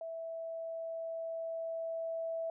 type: tone with level ramp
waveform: sine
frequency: 657 Hz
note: E5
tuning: 6 cents flat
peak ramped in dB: -39 to -34 dBFS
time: 0.01-2.5 s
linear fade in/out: 2 ms
effects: none